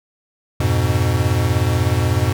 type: chord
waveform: square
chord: F diminished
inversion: none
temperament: equal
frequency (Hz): 87.31 / 103.83 / 123.47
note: F2 / Ab2 / Cb3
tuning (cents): 0 / 0 / 0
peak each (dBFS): -20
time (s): 0.6-2.33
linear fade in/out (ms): 5
effects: none